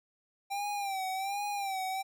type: tone with vibrato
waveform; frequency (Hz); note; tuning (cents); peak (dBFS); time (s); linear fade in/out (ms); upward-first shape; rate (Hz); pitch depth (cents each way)
square; 787; G5; +7; -33; 0.5-2.03; 20; sine; 1.3; 78
effects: none